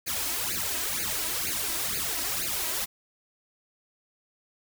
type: noise with flanger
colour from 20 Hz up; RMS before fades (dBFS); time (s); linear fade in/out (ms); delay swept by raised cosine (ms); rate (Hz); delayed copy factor
white; -30; 0.06-2.86; 20; 0.44 to 3.14; 2.1; +1
effects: none